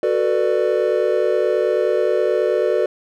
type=chord; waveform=triangle; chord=B minor seventh; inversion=second; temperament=just; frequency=370.4 / 444.5 / 493.9 / 592.7 Hz; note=F#4 / A4 / B4 / D5; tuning=+2 / +18 / 0 / +16 cents; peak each=-19 dBFS; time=0.03-2.86 s; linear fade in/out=2 ms; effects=none